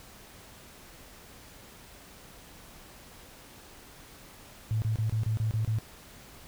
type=tone bursts; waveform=sine; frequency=110 Hz; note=A2; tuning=in tune; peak=-25 dBFS; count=8; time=4.71-5.786 s; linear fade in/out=0 ms; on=110 ms; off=28 ms; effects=pink hiss -51 dBFS RMS until 6.47 s